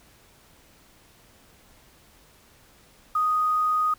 sine tone with quantisation, 1244.5 Hz, D#6, in tune, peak -20 dBFS, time 3.15-3.94 s, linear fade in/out 5 ms, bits 8, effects pink hiss -56 dBFS RMS until 3.98 s

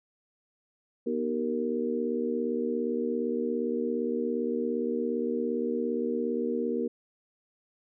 harmonic tone with a mistuned harmonic, 77.4 Hz, D#2, 9 cents flat, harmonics 3 / 4 / 5 / 6, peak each -31 / -36 / -33 / -31 dBFS, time 1.06-6.88 s, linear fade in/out 10 ms, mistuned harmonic 3, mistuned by +69 cents, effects none

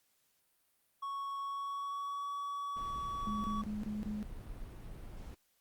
triangle tone with pitch glide, 1108.7 to 1134 Hz, C#6 to C#6, 0 to +39 cents, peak -35 dBFS, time 1.02-3.62 s, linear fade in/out 10 ms, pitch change +39 cents, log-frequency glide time 1.38-2.29 s
brown noise, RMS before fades -46 dBFS, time 2.76-5.35 s, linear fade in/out 10 ms
sine tone bursts, 210.4 Hz, G#3, 23 cents sharp, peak -36 dBFS, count 5, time 3.27-4.228 s, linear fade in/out 0 ms, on 170 ms, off 27 ms
effects white hiss -75 dBFS RMS until 5.6 s + Opus 48 kbps

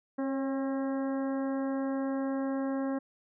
harmonic tone with a mistuned harmonic, 269.2 Hz, C4, 49 cents sharp, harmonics 1 / 2 / 3 / 4 / 5 / 6 / 7, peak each -30 / -36 / -43 / -45 / -50 / -49 / -54 dBFS, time 0.18-2.99 s, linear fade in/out 10 ms, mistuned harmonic 2, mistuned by +20 cents, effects none

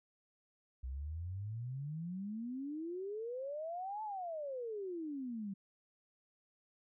sine exponential two-way sweep, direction up then down, 61.74 to 880 to 189.9 Hz, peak -39 dBFS, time 0.83-5.54 s, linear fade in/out 10 ms, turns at 4.03 s, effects none

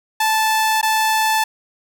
sawtooth tone with dropouts, 876 Hz, A5, 8 cents flat, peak -11 dBFS, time 0.2-1.44 s, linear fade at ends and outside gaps 5 ms, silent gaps 0.814-0.828 s, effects none

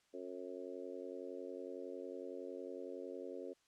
harmonic tone with a mistuned harmonic, 90.9 Hz, F#2, 30 cents flat, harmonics 3 / 4 / 5 / 6 / 7, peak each -51 / -49 / -49 / -50 / -59 dBFS, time 0.13-3.54 s, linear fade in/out 20 ms, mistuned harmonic 7, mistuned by +30 cents, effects white hiss -75 dBFS RMS until 3.67 s + low-pass 7000 Hz 12 dB/octave

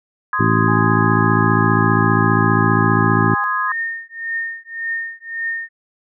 sine chord, Ab major, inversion first, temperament just, 1038.3 / 1245.9 / 1661.2 Hz, C6 / Eb6 / Ab6, -14 / +2 / 0 cents, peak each -21 dBFS, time 0.33-3.72 s, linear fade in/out 2 ms
harmonic tone, 55 Hz, A1, in tune, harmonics 2 / 3 / 4 / 5 / 6 / 7, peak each -18 / -20 / -21 / -22 / -23 / -23 dBFS, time 0.39-3.35 s, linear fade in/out 10 ms
sine tone with pitch glide, 830.6 to 814.4 Hz, G#5 to G#5, 0 to -34 cents, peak -25 dBFS, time 0.68-3.44 s, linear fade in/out 0 ms, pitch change -34 cents, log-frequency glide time 1.38-2.13 s
sine tone with tremolo, 1830 Hz, A#6, 32 cents flat, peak -18 dBFS, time 3.67-5.69 s, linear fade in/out 50 ms, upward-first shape triangle, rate 1.8 Hz, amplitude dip 100%
effects none

